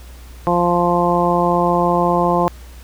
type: harmonic tone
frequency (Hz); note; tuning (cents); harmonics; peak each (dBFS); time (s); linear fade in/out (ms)
174.61; F3; 0; 1 / 2 / 3 / 4 / 5 / 6; -20 / -20 / -20 / -20 / -20 / -20; 0.47-2.48; 0
effects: added 61 Hz sine -35 dBFS peak until 2.83 s + pink hiss -45 dBFS RMS until 2.83 s